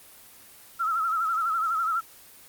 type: tone with vibrato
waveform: sine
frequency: 1320 Hz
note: E6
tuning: 2 cents sharp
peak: -23 dBFS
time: 0.79-2.01 s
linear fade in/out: 20 ms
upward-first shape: sine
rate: 12 Hz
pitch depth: 79 cents each way
effects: white hiss -50 dBFS RMS until 2.48 s + Opus 24 kbps